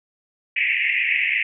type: band-pass noise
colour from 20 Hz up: pink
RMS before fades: -21 dBFS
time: 0.56-1.43 s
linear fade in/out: 5 ms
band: 1900 to 2700 Hz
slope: 96 dB/octave
effects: none